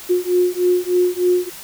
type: beating tone pair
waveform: sine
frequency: 357.4 / 360.7 Hz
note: F4 / F#4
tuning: +40 / -44 cents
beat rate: 3.3 Hz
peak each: -17 dBFS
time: 0.09-1.5 s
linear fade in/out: 20 ms
effects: white hiss -36 dBFS RMS until 1.63 s